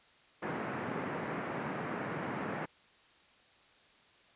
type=band-pass noise; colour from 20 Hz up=pink; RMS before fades=-38 dBFS; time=0.42-2.66 s; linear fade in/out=10 ms; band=140 to 2000 Hz; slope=24 dB/octave; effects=white hiss -63 dBFS RMS until 4.35 s + resampled to 8000 Hz